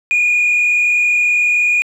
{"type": "tone with frequency modulation", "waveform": "sine", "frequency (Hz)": 2442, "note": "D#7", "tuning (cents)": -33, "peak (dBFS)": -9, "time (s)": [0.11, 1.82], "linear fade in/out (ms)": 0, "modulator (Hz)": 38.8, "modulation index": 0.95, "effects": ["tanh soft clip ceiling -9 dBFS", "8-bit"]}